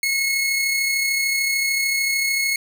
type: tone with amplitude modulation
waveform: sawtooth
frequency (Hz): 2178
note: C#7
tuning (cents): -31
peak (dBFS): -14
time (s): 0.03-2.56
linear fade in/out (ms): 2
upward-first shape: sine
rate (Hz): 33.4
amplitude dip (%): 30
effects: none